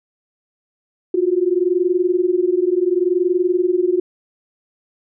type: tone pair together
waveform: sine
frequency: 349.3 / 370 Hz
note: F4 / F#4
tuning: 0 / 0 cents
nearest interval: minor second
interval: 100 cents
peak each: -17 dBFS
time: 1.14-4 s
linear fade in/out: 5 ms
effects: none